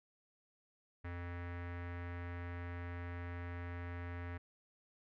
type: tone with low-pass filter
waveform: square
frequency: 87.31 Hz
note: F2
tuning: in tune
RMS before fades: -44 dBFS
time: 1.04-4.38 s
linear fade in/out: 10 ms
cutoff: 1900 Hz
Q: 3.2
effects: none